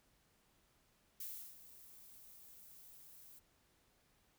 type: noise with ADSR envelope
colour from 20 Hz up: violet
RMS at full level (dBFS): -45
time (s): 1.2-3.4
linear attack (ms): 4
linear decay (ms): 340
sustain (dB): -14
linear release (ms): 20
effects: pink hiss -74 dBFS RMS until 4.38 s